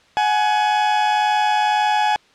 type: tone pair together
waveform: 40% pulse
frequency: 740 / 841.9 Hz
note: F#5 / G#5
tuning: 0 / +23 cents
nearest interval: major second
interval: 223 cents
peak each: -22 / -15 dBFS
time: 0.17-2.16 s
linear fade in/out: 0 ms
effects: white hiss -53 dBFS RMS until 2.34 s + low-pass 4000 Hz 12 dB/octave